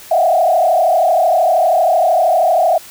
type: tone with frequency modulation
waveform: sine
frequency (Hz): 693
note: F5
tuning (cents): -14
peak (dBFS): -9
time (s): 0.11-2.78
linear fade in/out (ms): 5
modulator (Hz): 32.9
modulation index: 2
effects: white hiss -37 dBFS RMS until 2.9 s